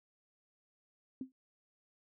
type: tone with exponential decay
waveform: sine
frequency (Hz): 260.8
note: C4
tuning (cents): -5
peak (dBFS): -34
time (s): 1.21-1.32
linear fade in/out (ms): 2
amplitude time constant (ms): 22
effects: none